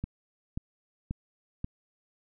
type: click train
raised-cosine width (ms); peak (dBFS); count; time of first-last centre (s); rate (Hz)
5; -20; 4; 0.04-1.644; 1.87
effects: none